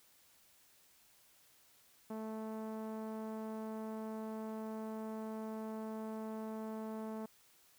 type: tone with low-pass filter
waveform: sawtooth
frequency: 219.2 Hz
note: A3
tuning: 6 cents flat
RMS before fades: -43 dBFS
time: 2.1-7.26 s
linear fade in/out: 5 ms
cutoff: 940 Hz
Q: 1.2
effects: white hiss -67 dBFS RMS until 7.78 s